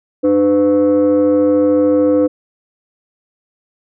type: tone pair together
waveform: sine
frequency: 300 / 504.5 Hz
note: D4 / B4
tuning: +37 / +37 cents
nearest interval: major sixth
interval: 900 cents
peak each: -10 dBFS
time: 0.23-2.28 s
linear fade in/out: 20 ms
effects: tanh soft clip ceiling -6 dBFS